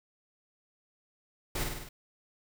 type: noise with echo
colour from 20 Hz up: pink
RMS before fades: -33 dBFS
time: 1.55-1.64 s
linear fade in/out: 5 ms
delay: 50 ms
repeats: 5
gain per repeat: -3 dB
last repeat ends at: 1.89 s
effects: none